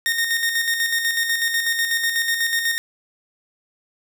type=tone with tremolo; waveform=sawtooth; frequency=1844 Hz; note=A#6; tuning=19 cents flat; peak=-14 dBFS; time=0.06-2.78 s; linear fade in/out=0 ms; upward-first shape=square; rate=8.1 Hz; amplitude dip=45%; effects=none